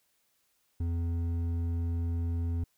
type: tone with hard clipping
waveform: sine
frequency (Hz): 84.6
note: E2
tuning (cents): +45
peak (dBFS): -30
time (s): 0.8-2.64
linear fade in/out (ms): 5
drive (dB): 7
effects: white hiss -73 dBFS RMS until 2.77 s